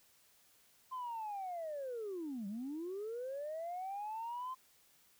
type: linear two-way sweep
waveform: sine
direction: down then up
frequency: 1046.5 to 191.2 to 1046.5 Hz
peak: -38 dBFS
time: 0.91-4.55 s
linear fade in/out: 20 ms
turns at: 2.47 s
effects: tanh soft clip ceiling -36 dBFS + white hiss -68 dBFS RMS until 5.19 s